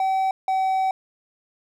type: tone pair in turn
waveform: triangle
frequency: 765 / 761.7 Hz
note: G5 / G5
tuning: -42 / -50 cents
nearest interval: unison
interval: 8 cents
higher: first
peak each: -17 dBFS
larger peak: neither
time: 0-0.31 / 0.48-0.91 s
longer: second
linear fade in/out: 2 ms
effects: none